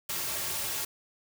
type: noise with comb filter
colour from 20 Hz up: white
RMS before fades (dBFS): -33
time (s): 0.09-0.85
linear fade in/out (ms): 5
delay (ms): 4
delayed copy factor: -0.5
effects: none

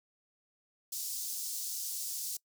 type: high-pass noise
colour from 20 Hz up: pink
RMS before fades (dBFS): -38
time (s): 0.92-2.37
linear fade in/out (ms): 5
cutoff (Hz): 5200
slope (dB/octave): 24
effects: noise-tail reverb RT60 0.1 s tail -22 dB re dry

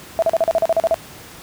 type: tone bursts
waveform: sine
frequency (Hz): 659.3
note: E5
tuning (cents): 0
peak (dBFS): -12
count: 11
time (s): 0.19-0.943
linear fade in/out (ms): 0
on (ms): 33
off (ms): 39
effects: pink hiss -39 dBFS RMS until 1.42 s + high-pass 60 Hz 12 dB/octave

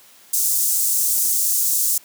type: high-pass noise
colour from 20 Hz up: pink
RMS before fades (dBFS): -19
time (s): 0.33-1.98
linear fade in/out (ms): 5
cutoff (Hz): 6900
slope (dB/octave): 24
effects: white hiss -49 dBFS RMS until 2.04 s + high-pass 150 Hz 12 dB/octave

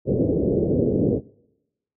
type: low-pass noise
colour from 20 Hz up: white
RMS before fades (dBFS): -20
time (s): 0.05-1.21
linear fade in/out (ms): 50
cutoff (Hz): 500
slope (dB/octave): 48
effects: noise-tail reverb RT60 0.9 s tail -24 dB re dry + high-pass 80 Hz 12 dB/octave

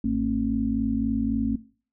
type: harmonic tone with a mistuned harmonic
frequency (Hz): 53.8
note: A1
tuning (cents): -38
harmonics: 1 / 2 / 4 / 5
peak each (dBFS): -32 / -36 / -24 / -26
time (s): 0.04-1.56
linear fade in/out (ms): 5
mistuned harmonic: 4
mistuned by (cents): +79
effects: noise-tail reverb RT60 0.4 s tail -18 dB re dry

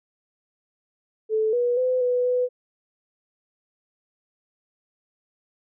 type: tone with pitch steps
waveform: sine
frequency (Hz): 436.6 / 485.3 / 508 / 494.6 / 497.7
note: A4 / B4 / B4 / B4 / B4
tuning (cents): -13 / -30 / +49 / +3 / +13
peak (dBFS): -19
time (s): 1.29-2.49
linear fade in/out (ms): 50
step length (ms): 240
effects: none

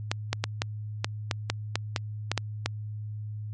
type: clicks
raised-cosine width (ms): 0.2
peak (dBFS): -8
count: 12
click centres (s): 0.115 / 0.33 / 0.44 / 0.619 / 1.045 / 1.312 / 1.5 / 1.756 / 1.962 / 2.316 / 2.377 / 2.66
effects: added 106 Hz sine -33 dBFS peak until 3.53 s + MP3 48 kbps

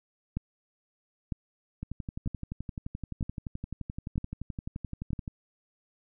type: two click trains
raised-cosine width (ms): 5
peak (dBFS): -18 / -23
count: 6 / 41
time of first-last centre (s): 0.37-5.132 / 1.83-5.278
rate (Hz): 1.05 / 11.6
effects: none

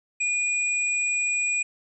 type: tone pair together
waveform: sine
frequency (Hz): 2447 / 7769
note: D#7 / B8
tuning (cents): -29 / -29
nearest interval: octave + minor sixth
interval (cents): 2000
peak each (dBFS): -23 / -29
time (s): 0.2-1.63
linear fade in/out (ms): 10
effects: none

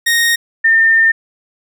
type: tone pair in turn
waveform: sawtooth / sine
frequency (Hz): 1861 / 1808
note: A#6 / A6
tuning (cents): -3 / +47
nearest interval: minor second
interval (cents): 50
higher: first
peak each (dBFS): -7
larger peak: neither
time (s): 0.06-0.36 / 0.64-1.12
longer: second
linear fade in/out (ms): 10
effects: none

